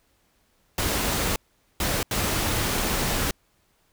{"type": "noise bursts at uneven times", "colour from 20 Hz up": "pink", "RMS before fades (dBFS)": -25, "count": 3, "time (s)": [[0.78, 1.36], [1.8, 2.03], [2.11, 3.31]], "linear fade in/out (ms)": 2, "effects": ["pink hiss -66 dBFS RMS until 3.92 s"]}